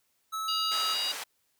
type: tone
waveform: square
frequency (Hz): 1300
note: E6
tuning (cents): -24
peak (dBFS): -32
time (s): 0.32-0.95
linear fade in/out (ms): 20
type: harmonic tone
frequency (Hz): 953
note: A#5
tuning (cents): +38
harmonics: 3 / 4 / 5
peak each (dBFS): -34 / -33 / -32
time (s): 0.48-1.12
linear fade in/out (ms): 5
type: band-pass noise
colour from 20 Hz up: pink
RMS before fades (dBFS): -38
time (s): 0.71-1.24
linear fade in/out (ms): 10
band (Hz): 790 to 13000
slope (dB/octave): 12
effects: white hiss -73 dBFS RMS until 1.59 s